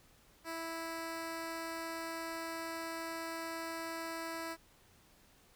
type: tone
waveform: 10% pulse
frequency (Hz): 328.8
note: E4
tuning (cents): -4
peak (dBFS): -31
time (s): 0.44-4.57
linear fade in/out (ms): 50
effects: pink hiss -65 dBFS RMS until 5.55 s